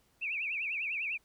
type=tone with vibrato; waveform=sine; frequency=2477 Hz; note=D#7; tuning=8 cents flat; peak=-32 dBFS; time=0.21-1.18 s; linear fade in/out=20 ms; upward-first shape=triangle; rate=10 Hz; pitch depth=200 cents each way; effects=pink hiss -70 dBFS RMS until 1.24 s

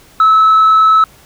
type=tone with frequency modulation; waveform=sine; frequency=1300 Hz; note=E6; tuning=24 cents flat; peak=-3 dBFS; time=0.2-1.04 s; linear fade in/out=2 ms; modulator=29.2 Hz; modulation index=0.39; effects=tanh soft clip ceiling -3 dBFS + pink hiss -44 dBFS RMS until 1.25 s

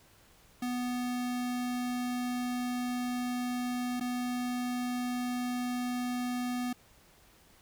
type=tone with dropouts; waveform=square; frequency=246.9 Hz; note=B3; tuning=in tune; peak=-32 dBFS; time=0.62-6.73 s; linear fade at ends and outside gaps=5 ms; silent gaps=3.999-4.008 s; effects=pink hiss -61 dBFS RMS until 7.61 s

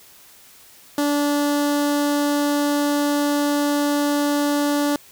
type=tone with notch filter; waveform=sawtooth; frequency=290 Hz; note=D4; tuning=22 cents flat; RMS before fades=-20 dBFS; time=0.98-4.96 s; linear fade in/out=2 ms; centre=2300 Hz; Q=1.9; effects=white hiss -48 dBFS RMS until 5.11 s

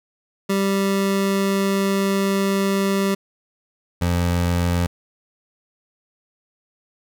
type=tone pair in turn; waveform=25% pulse; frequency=196 / 87.31 Hz; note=G3 / F2; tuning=0 / 0 cents; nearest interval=octave + major second; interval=1400 cents; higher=first; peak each=-14 dBFS; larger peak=neither; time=0.49-3.15 / 4.01-4.87 s; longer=first; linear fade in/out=10 ms; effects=none

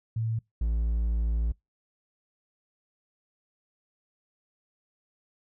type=tone pair in turn; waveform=sine / triangle; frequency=112.7 / 56.35 Hz; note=A2 / A1; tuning=+42 / +42 cents; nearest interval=octave; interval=1200 cents; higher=first; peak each=-26 / -22 dBFS; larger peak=second; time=0.16-0.39 / 0.61-1.52 s; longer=second; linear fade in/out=5 ms; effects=noise-tail reverb RT60 0.2 s tail -26 dB re dry

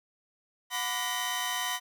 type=tone cluster; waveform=sawtooth; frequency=729 / 997 / 1169 / 1881 / 3049 Hz; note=F#5 / B5 / D6 / A#6 / G7; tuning=-26 / +16 / -8 / +15 / -49 cents; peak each=-35 / -31 / -38 / -32 / -32 dBFS; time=0.7-1.8 s; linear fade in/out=50 ms; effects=none

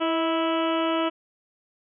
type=harmonic tone with a mistuned harmonic; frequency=328.2 Hz; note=E4; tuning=8 cents flat; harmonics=1 / 2 / 3 / 4 / 5 / 6 / 7 / 8 / 9 / 10; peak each=-25 / -27 / -31 / -30 / -42 / -42 / -40 / -39 / -35 / -42 dBFS; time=0-1.1 s; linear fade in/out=20 ms; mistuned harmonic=2; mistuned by=-30 cents; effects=none

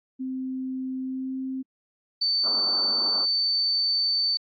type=tone with pitch glide; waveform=sine; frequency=260.2 to 262.8 Hz; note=C4 to C4; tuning=-9 to +8 cents; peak=-28 dBFS; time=0.19-1.63 s; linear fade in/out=20 ms; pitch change=+17 cents; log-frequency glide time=1.02-1.37 s
type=tone; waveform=sine; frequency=4545 Hz; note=C#8; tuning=42 cents sharp; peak=-21 dBFS; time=2.21-4.37 s; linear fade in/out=10 ms
type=band-pass noise; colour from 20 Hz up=white; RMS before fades=-38 dBFS; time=2.43-3.26 s; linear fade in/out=20 ms; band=190 to 1400 Hz; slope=96 dB/octave
effects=AAC 32 kbps

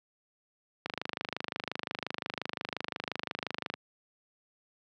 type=click train; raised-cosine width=0.3 ms; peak=-16 dBFS; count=75; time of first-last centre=0.86-3.739 s; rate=25.7 Hz; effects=high-pass 150 Hz 12 dB/octave

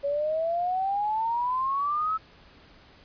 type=exponential sweep; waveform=sine; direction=up; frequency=558 to 1311 Hz; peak=-24 dBFS; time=0.03-2.18 s; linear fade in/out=20 ms; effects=pink hiss -54 dBFS RMS until 3.04 s + resampled to 11025 Hz

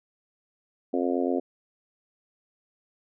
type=harmonic tone; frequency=88.2 Hz; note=F2; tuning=18 cents sharp; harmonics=3 / 4 / 5 / 6 / 7 / 8; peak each=-27 / -29 / -31 / -33 / -34 / -35 dBFS; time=0.93-1.4 s; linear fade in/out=10 ms; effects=none

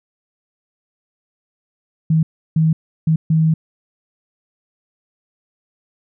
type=tone bursts at uneven times; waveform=sine; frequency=159.5 Hz; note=D#3; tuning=43 cents sharp; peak=-11 dBFS; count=4; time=2.1-2.23 / 2.56-2.73 / 3.07-3.16 / 3.3-3.54 s; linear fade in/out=5 ms; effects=none

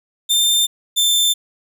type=tone pair in turn; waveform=sawtooth; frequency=3590 / 3557 Hz; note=A7 / A7; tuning=+34 / +18 cents; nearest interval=unison; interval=16 cents; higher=first; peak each=-10 dBFS; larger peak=neither; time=0.29-0.67 / 0.96-1.34 s; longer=neither; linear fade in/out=20 ms; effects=none

